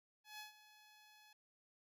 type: tone with ADSR envelope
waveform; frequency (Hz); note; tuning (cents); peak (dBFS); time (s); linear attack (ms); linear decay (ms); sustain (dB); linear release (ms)
10% pulse; 849; G#5; +38; -40; 0.24-1.33; 150; 130; -15; 3
effects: none